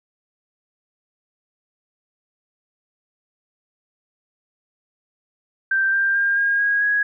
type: tone with pitch steps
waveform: sine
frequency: 1568 / 1586.2 / 1604.7 / 1623.3 / 1642.2 / 1661.2 Hz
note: G6 / G6 / G6 / G#6 / G#6 / G#6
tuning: 0 / +20 / +40 / -40 / -20 / 0 cents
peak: -16 dBFS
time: 5.71-7.03 s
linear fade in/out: 5 ms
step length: 220 ms
effects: none